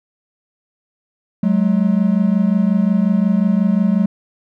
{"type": "tone pair together", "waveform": "triangle", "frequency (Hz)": [186.52, 212.1], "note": ["F#3", "G#3"], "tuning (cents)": [14, 37], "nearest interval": "major second", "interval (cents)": 223, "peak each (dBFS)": -13, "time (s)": [1.43, 4.06], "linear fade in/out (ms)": 5, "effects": []}